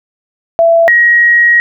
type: tone pair in turn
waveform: sine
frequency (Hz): 668 / 1893.8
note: E5 / A#6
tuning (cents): +23 / +27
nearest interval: octave + tritone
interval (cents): 1804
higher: second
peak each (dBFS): -4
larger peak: neither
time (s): 0.59-0.88 / 0.88-1.6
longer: second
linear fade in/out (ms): 0
effects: none